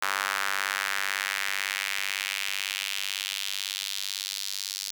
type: tone with high-pass filter sweep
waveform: sawtooth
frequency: 98 Hz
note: G2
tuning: in tune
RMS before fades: -31 dBFS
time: 0.02-4.91 s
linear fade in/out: 5 ms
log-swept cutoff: 1300 to 4700 Hz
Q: 2
effects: none